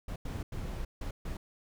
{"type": "noise bursts at uneven times", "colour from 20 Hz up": "brown", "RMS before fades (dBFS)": -37, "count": 5, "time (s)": [[0.08, 0.16], [0.25, 0.43], [0.52, 0.85], [1.01, 1.11], [1.25, 1.37]], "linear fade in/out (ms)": 5, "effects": []}